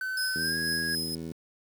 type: tone with pitch glide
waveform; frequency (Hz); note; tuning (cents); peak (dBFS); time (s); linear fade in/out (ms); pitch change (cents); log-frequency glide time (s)
triangle; 1522 to 1650.2; F#6 to G#6; +48 to -12; -28; 0.01-0.95; 2; +140; 0.35-0.58
type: tone with tremolo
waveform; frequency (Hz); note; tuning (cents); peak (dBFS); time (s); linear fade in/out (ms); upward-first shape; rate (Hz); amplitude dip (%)
sawtooth; 5090; D#8; +39; -26; 0.17-1.15; 2; sine; 4.1; 45
type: click train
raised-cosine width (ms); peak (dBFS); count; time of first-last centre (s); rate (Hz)
3; -23; 79; 0.36-1.315; 81.7
effects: high-pass 150 Hz 12 dB/octave + 8-bit